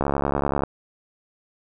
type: click train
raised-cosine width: 1 ms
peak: -8 dBFS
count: 45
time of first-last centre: 0.01-0.636 s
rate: 70.3 Hz
effects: none